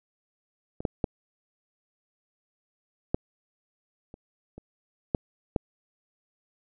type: clicks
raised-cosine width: 2 ms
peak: -23 / -11 / -11 / -10 / -30 / -29 / -10 / -10 dBFS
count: 8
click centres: 0.805 / 0.852 / 1.042 / 3.145 / 4.141 / 4.58 / 5.148 / 5.562 s
effects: none